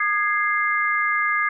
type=chord; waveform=sine; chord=Ab major; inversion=second; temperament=equal with one note detuned; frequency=1222.4 / 1661.2 / 2093 Hz; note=Eb6 / Ab6 / C7; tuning=-31 / 0 / 0 cents; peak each=-23 dBFS; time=0-1.49 s; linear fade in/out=5 ms; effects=none